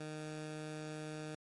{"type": "tone", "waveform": "15% pulse", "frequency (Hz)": 154, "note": "D#3", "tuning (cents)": -17, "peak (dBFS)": -36, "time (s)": [0, 1.35], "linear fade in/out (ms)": 5, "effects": ["MP3 48 kbps"]}